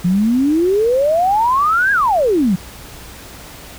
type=exponential two-way sweep; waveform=sine; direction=up then down; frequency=170.5 to 1661.2 to 170.5 Hz; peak=-11 dBFS; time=0.04-2.56 s; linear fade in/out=10 ms; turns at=1.92 s; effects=added 60 Hz sine -42 dBFS peak until 3.78 s + pink hiss -36 dBFS RMS until 3.78 s